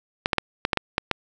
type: clicks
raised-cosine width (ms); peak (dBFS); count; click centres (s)
0.3; -4; 8; 0.259 / 0.332 / 0.383 / 0.651 / 0.732 / 0.773 / 0.981 / 1.113
effects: none